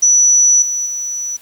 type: tone with level steps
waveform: sine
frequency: 5920 Hz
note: F#8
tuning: in tune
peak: -7 / -16 / -19 dBFS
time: 0.02-1.37 s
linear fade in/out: 10 ms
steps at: 0.62 / 0.86 s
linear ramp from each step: 2 ms
effects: white hiss -45 dBFS RMS until 1.41 s